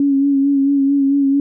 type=tone with vibrato; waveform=sine; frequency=277.8 Hz; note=C#4; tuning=4 cents sharp; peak=-11 dBFS; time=0-1.4 s; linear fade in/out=2 ms; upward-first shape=sine; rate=4.5 Hz; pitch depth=32 cents each way; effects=none